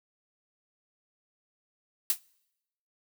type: noise with exponential decay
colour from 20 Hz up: blue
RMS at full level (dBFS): -21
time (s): 2.1-2.2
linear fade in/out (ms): 1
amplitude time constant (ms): 20
effects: noise-tail reverb RT60 0.9 s tail -26 dB re dry